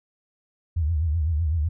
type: tone with vibrato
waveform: sine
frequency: 79.4 Hz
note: D#2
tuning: 36 cents sharp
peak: -20 dBFS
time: 0.76-1.69 s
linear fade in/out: 10 ms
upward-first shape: triangle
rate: 7.9 Hz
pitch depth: 180 cents each way
effects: none